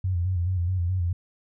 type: tone with vibrato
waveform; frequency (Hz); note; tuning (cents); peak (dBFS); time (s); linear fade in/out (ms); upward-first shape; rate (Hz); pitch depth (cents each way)
sine; 89.8; F2; +49; -22; 0.04-1.13; 5; square; 4.7; 63
effects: none